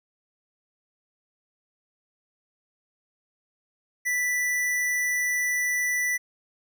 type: tone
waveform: square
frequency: 1975.5 Hz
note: B6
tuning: in tune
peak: -24 dBFS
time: 4.05-6.18 s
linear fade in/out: 20 ms
effects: none